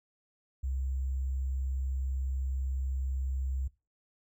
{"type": "tone with sample-and-hold", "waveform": "sine", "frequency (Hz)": 66, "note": "C2", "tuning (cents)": 16, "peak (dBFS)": -30, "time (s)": [0.63, 3.68], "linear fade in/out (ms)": 10, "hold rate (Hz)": 7350, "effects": ["noise-tail reverb RT60 0.3 s tail -21 dB re dry"]}